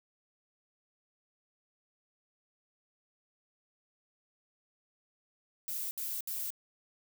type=noise bursts; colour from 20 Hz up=violet; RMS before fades=-37 dBFS; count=3; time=5.68-6.504 s; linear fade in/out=0 ms; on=230 ms; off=67 ms; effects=none